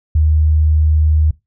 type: tone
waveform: sine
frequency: 77.2 Hz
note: D#2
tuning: 13 cents flat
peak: -9 dBFS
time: 0.15-1.31 s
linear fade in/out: 5 ms
effects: noise-tail reverb RT60 0.2 s tail -20 dB re dry